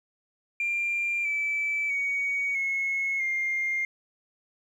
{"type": "tone with pitch steps", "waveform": "sine", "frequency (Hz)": [2384, 2313, 2245, 2179, 2114], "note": ["D7", "D7", "C#7", "C#7", "C7"], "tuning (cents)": [25, -27, 21, -30, 17], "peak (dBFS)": -24, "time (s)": [0.6, 3.85], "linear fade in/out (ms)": 2, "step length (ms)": 650, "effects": ["tanh soft clip ceiling -21 dBFS", "10-bit"]}